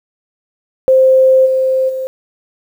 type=tone with level steps; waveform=sine; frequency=523.3 Hz; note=C5; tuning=in tune; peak=-5 / -10 / -17 dBFS; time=0.88-2.07 s; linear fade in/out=0 ms; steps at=1.45 / 1.88 s; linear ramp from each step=20 ms; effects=7-bit